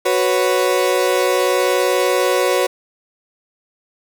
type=chord; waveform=35% pulse; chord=F# suspended fourth; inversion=none; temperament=equal; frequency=370 / 493.9 / 554.4 Hz; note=F#4 / B4 / C#5; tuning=0 / 0 / 0 cents; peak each=-17 dBFS; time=0.05-2.67 s; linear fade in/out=10 ms; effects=none